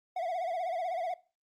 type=tone with vibrato; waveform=triangle; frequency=698.5 Hz; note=F5; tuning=in tune; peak=-29 dBFS; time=0.16-1.14 s; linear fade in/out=5 ms; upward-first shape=sine; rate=16 Hz; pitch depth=120 cents each way; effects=noise-tail reverb RT60 0.3 s tail -18 dB re dry + Opus 48 kbps